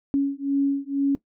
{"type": "beating tone pair", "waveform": "sine", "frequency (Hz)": [277.2, 279.3], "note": ["C#4", "C#4"], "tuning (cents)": [0, 13], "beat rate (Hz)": 2.1, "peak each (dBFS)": [-23, -23], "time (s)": [0.14, 1.15], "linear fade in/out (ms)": 0, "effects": ["noise-tail reverb RT60 0.1 s tail -17 dB re dry"]}